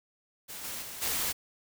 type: noise with level steps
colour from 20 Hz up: white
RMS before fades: -42 / -38 / -42 / -31 dBFS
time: 0.48-1.33 s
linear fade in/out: 20 ms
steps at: 0.63 / 0.81 / 1.01 s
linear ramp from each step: 20 ms
effects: none